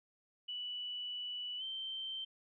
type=tone with pitch glide; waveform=sine; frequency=2960 to 3118 Hz; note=F#7 to G7; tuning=0 to -10 cents; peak=-39 dBFS; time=0.48-2.25 s; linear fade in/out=10 ms; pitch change=+90 cents; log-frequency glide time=1.58-1.63 s; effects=none